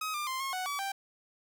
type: tone with pitch steps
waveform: sawtooth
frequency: 1266 / 1195 / 1046 / 1081 / 741 / 1143 / 785 Hz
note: D#6 / D6 / C6 / C#6 / F#5 / D6 / G5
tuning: +30 / +30 / -1 / -44 / +2 / -47 / +2 cents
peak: -29 dBFS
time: 0.01-0.92 s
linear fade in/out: 5 ms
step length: 130 ms
effects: none